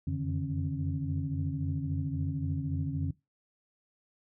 sine tone cluster, 88.1 / 91.8 / 143.2 / 156.7 / 271.3 Hz, F2 / F#2 / D3 / D#3 / C#4, +16 / -13 / -43 / +13 / -37 cents, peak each -36 / -38 / -32 / -38 / -37 dBFS, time 0.07-3.11 s, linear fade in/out 5 ms, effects noise-tail reverb RT60 0.2 s tail -20 dB re dry + tanh soft clip ceiling -19 dBFS

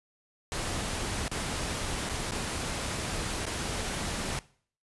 pink noise with dropouts, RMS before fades -33 dBFS, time 0.52-4.39 s, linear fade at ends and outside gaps 1 ms, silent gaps 1.281-1.314 / 2.091-2.095 / 2.31-2.319 / 3.455-3.465 s, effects noise-tail reverb RT60 0.5 s tail -20 dB re dry + resampled to 24000 Hz

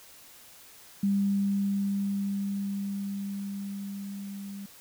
sine tone with level ramp, 198.9 Hz, G3, 25 cents sharp, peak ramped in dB -22 to -37 dBFS, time 1.03-4.66 s, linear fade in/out 5 ms, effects white hiss -52 dBFS RMS until 4.8 s

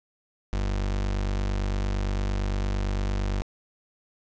35% pulse tone, 48.8 Hz, G1, 7 cents flat, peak -23 dBFS, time 0.53-3.42 s, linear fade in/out 0 ms, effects resampled to 16000 Hz + 9-bit

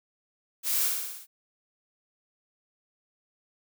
blue noise with echo, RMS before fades -28 dBFS, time 0.63-0.91 s, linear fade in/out 50 ms, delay 60 ms, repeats 6, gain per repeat -3 dB, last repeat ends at 1.27 s, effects none

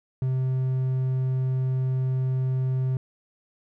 triangle tone, 130 Hz, C3, 11 cents flat, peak -20 dBFS, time 0.22-2.97 s, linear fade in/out 2 ms, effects none

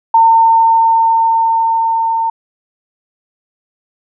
sine tone with level ramp, 907 Hz, A#5, 48 cents flat, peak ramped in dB -4 to -12 dBFS, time 0.14-2.3 s, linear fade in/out 5 ms, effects none

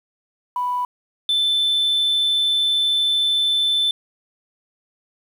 sine tone pair in turn, 987.8 / 3527 Hz, B5 / A7, 0 / +3 cents, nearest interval octave + minor seventh, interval 2203 cents, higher second, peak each -19 / -14 dBFS, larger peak second, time 0.56-0.85 / 1.29-3.91 s, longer second, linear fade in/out 2 ms, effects tanh soft clip ceiling -14 dBFS + 8-bit

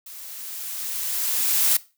blue noise with level ramp, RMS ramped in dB -40 to -18 dBFS, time 0.06-1.77 s, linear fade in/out 5 ms, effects noise-tail reverb RT60 0.3 s tail -19 dB re dry

